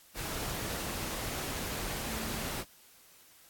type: tone in noise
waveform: sine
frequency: 222.7 Hz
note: A3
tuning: 21 cents sharp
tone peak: -41 dBFS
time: 2.05-2.44 s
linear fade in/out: 50 ms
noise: pink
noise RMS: -37 dBFS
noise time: 0.14-2.65 s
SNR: -7 dB
effects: white hiss -59 dBFS RMS until 3.49 s + AAC 64 kbps